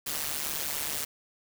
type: noise with amplitude modulation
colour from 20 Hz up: white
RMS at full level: -29 dBFS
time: 0.06-1.05 s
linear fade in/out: 10 ms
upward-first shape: sine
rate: 147 Hz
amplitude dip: 85%
effects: none